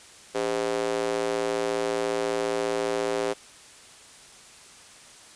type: tone with high-pass filter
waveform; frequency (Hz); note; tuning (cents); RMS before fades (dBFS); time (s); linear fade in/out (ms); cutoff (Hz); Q
square; 57.3; A#1; -29; -27; 0.34-3.34; 20; 440; 3.1
effects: white hiss -49 dBFS RMS until 5.35 s + resampled to 22050 Hz